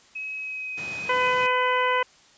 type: tone with pitch glide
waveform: sine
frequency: 2555 to 2510 Hz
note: D#7 to D#7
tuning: +45 to +15 cents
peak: -30 dBFS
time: 0.15-1.52 s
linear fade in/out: 10 ms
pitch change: -30 cents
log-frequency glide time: 0.36-0.85 s
type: high-pass noise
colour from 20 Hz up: pink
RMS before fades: -40 dBFS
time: 0.77-1.47 s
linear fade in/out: 10 ms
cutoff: 100 Hz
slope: 24 dB/octave
type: harmonic tone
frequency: 503 Hz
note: B4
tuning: 32 cents sharp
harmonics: 1 / 2 / 3 / 4 / 5 / 6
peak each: -26 / -23 / -29 / -28 / -32 / -34 dBFS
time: 1.09-2.03 s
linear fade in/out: 5 ms
effects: white hiss -55 dBFS RMS until 2.37 s + resampled to 16000 Hz